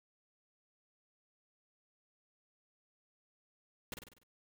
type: noise with echo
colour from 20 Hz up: pink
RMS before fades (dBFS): -42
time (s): 3.92-3.94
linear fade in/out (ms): 2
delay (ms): 49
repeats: 6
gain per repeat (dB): -5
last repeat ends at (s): 4.234
effects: none